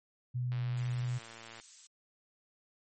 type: tone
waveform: sine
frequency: 124.1 Hz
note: B2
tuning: 9 cents sharp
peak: -31 dBFS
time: 0.34-1.19 s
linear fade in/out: 20 ms
type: click train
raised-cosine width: 0.3 ms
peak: -33 dBFS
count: 124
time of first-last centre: 0.52-1.599 s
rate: 114 Hz
type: noise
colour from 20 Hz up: violet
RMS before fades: -46 dBFS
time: 0.77-1.87 s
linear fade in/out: 5 ms
effects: MP3 32 kbps